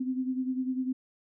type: beating tone pair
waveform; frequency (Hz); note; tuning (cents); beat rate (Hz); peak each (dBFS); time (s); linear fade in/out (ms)
sine; 256.2 / 266.2; C4 / C4; -36 / +30; 10; -29 / -35; 0-0.93; 10
effects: none